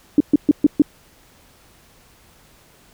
sine tone bursts, 293.7 Hz, D4, in tune, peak -7 dBFS, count 5, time 0.18-0.82 s, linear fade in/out 2 ms, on 24 ms, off 130 ms, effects pink hiss -52 dBFS RMS until 2.93 s

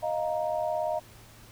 sine chord, Eb suspended second, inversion none, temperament just, 622.3 / 700 / 933.4 Hz, Eb5 / F5 / Bb5, 0 / +4 / +2 cents, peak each -29 / -31 / -35 dBFS, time 0.02-1 s, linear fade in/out 20 ms, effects added 112 Hz sine -55 dBFS peak until 1.51 s + pink hiss -53 dBFS RMS until 1.51 s

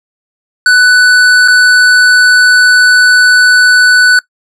square tone with dropouts, 1491 Hz, F#6, 13 cents sharp, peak -3 dBFS, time 0.66-4.19 s, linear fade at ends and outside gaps 2 ms, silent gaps 1.478-1.482 s, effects noise-tail reverb RT60 0.1 s tail -21 dB re dry + low-pass 8000 Hz 12 dB/octave

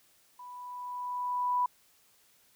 sine tone with level ramp, 987.8 Hz, B5, in tune, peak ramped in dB -44 to -24 dBFS, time 0.39-1.66 s, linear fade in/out 5 ms, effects white hiss -65 dBFS RMS until 2.55 s

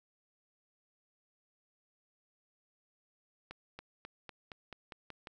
accelerating click train, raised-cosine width 0.3 ms, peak -29 dBFS, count 9, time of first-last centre 3.51-5.272 s, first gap 280 ms, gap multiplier 0.93, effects none

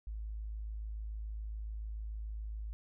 sine tone, 53.5 Hz, A1, 48 cents flat, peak -38 dBFS, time 0.07-2.73 s, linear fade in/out 0 ms, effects none

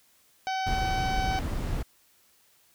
harmonic tone, 760 Hz, F#5, 46 cents sharp, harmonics 1 / 2 / 3 / 4 / 5 / 6 / 7 / 8, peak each -28 / -37 / -39 / -42 / -45 / -45 / -46 / -48 dBFS, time 0.47-1.39 s, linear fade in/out 0 ms
brown noise, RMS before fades -30 dBFS, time 0.66-1.83 s, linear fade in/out 10 ms
effects white hiss -63 dBFS RMS until 2.74 s

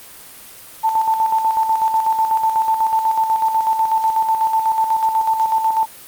sine tone with tremolo, 887 Hz, A5, 14 cents sharp, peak -12 dBFS, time 0.83-5.86 s, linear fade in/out 20 ms, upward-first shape square, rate 8.1 Hz, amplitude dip 50%, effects white hiss -39 dBFS RMS until 6.07 s + Opus 32 kbps

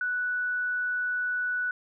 sine tone, 1480 Hz, F#6, in tune, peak -26 dBFS, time 0.01-1.71 s, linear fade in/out 2 ms, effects none

